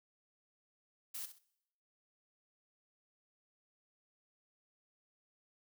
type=noise with echo; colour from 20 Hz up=blue; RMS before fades=-43 dBFS; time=1.14-1.26 s; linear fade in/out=10 ms; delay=65 ms; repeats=2; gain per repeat=-11 dB; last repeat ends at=1.39 s; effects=noise-tail reverb RT60 0.8 s tail -22 dB re dry